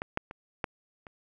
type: clicks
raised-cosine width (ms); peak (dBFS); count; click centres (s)
0.5; -18 / -13 / -26 / -14 / -30; 5; 0.019 / 0.174 / 0.311 / 0.642 / 1.068
effects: none